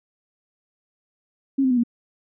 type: tone with pitch steps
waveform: sine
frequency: 272 / 259.7 / 248 / 236.8 Hz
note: C#4 / C4 / B3 / A#3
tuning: -33 / -13 / +7 / +27 cents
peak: -16 dBFS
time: 1.58-1.836 s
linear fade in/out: 10 ms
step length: 64 ms
effects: none